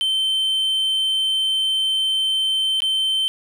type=tone with dropouts; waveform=triangle; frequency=3097 Hz; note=G7; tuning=22 cents flat; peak=-16 dBFS; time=0.01-3.28 s; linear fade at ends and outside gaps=0 ms; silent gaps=2.804-2.82 s; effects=none